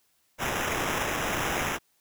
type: noise with sample-and-hold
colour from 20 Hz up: blue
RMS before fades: -29 dBFS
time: 0.38-1.79 s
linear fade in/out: 50 ms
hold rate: 4410 Hz
effects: white hiss -69 dBFS RMS until 2 s